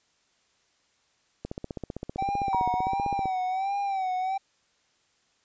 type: click train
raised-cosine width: 2 ms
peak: -20 dBFS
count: 29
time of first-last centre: 1.45-3.256 s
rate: 15.5 Hz
type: tone with vibrato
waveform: triangle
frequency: 770 Hz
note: G5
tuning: 31 cents flat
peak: -24 dBFS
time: 2.18-4.38 s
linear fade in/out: 10 ms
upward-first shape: sine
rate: 1.4 Hz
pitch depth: 78 cents each way
type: tone with exponential decay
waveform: sine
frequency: 950 Hz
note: A#5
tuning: 33 cents sharp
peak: -23 dBFS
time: 2.53-4.05 s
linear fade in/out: 1 ms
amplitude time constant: 330 ms
effects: white hiss -68 dBFS RMS until 5.44 s + resampled to 16000 Hz